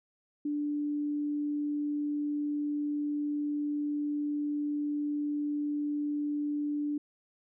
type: tone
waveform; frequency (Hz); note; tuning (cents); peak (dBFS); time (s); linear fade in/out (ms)
sine; 293.7; D4; 0; -29; 0.45-6.98; 5
effects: none